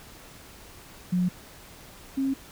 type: tone pair in turn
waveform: sine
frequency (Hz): 180.1 / 269.8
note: F#3 / C#4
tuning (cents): -46 / -47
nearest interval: perfect fifth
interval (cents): 699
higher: second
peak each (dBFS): -21 / -23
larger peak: first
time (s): 1.12-1.29 / 2.17-2.34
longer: neither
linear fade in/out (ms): 10
effects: pink hiss -48 dBFS RMS until 2.51 s